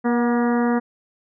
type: harmonic tone with a mistuned harmonic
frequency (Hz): 238.6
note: A#3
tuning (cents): +41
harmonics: 1 / 2 / 3 / 4 / 5 / 6 / 7 / 8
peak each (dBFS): -18 / -24 / -28 / -30 / -32 / -34 / -35 / -36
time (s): 0.04-0.8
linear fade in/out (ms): 20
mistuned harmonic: 3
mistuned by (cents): +30
effects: none